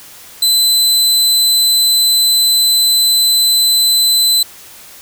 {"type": "tone", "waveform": "sawtooth", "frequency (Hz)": 4030, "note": "B7", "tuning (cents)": 34, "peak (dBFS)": -6, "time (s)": [0.42, 4.43], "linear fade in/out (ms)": 5, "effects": ["white hiss -37 dBFS RMS until 5.01 s"]}